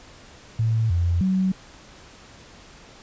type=tone with pitch steps; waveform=sine; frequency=112.2 / 86.2 / 188.2 Hz; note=A2 / F2 / F#3; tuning=+34 / -22 / +30 cents; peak=-18 dBFS; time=0.59-1.52 s; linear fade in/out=5 ms; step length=310 ms; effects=pink hiss -47 dBFS RMS until 3.02 s + resampled to 16000 Hz